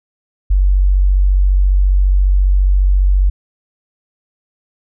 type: tone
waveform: sine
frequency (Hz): 47.31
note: F#1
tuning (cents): +39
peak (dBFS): -8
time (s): 0.5-3.3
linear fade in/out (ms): 10
effects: none